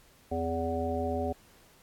harmonic tone with a mistuned harmonic, 82.41 Hz, E2, in tune, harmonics 1 / 3 / 5 / 7 / 9, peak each -35 / -35 / -35 / -35 / -35 dBFS, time 0.31-1.33 s, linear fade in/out 10 ms, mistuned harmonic 3, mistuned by +42 cents, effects pink hiss -60 dBFS RMS until 1.82 s + AAC 64 kbps

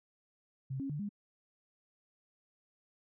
sine tone with pitch steps, 133.4 / 273.7 / 147.2 / 204.3 Hz, C3 / C#4 / D3 / G#3, +34 / -22 / +4 / -28 cents, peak -35 dBFS, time 0.7-1.092 s, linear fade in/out 10 ms, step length 98 ms, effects none

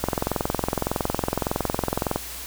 click train, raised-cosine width 1 ms, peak -8 dBFS, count 47, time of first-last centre 0.04-2.16 s, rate 21.7 Hz, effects added 60 Hz sine -42 dBFS peak until 2.46 s + white hiss -36 dBFS RMS until 2.46 s

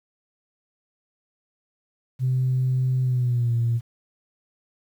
sine tone with pitch glide, 128.6 to 117.25 Hz, C3 to A#2, -30 to +11 cents, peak -18 dBFS, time 2.19-3.81 s, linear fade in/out 50 ms, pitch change -159 cents, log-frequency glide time 3.02-3.54 s, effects tanh soft clip ceiling -15 dBFS + 9-bit

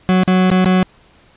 40% pulse tone with dropouts, 185 Hz, F#3, in tune, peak -9 dBFS, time 0.09-0.83 s, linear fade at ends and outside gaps 0 ms, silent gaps 0.235-0.277 / 0.502-0.514 / 0.646-0.658 s, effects pink hiss -50 dBFS RMS until 1.36 s + resampled to 8000 Hz

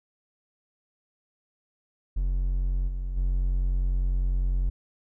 triangle tone with level steps, 45 Hz, F#1, 47 cents flat, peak -21 / -26 / -20 dBFS, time 2.16-4.7 s, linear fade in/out 10 ms, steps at 2.87 / 3.16 s, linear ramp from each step 20 ms, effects none

